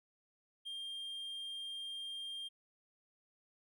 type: tone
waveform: triangle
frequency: 3200 Hz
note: G7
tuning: 35 cents sharp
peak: -40 dBFS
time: 0.65-2.49 s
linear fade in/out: 20 ms
effects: none